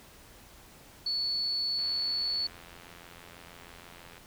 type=tone; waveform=sine; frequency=4432 Hz; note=C#8; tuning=1 cent flat; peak=-28 dBFS; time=1.06-2.47 s; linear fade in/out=5 ms
type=click train; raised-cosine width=0.3 ms; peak=-33 dBFS; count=207; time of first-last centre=1.79-4.18 s; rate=86.2 Hz
effects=pink hiss -54 dBFS RMS until 4.26 s